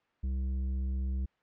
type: tone with tanh clipping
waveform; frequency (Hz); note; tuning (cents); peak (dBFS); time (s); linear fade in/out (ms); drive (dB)
sine; 65.4; C2; 0; -31; 0.23-1.26; 10; 8
effects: white hiss -72 dBFS RMS until 1.42 s + low-pass 2000 Hz 12 dB/octave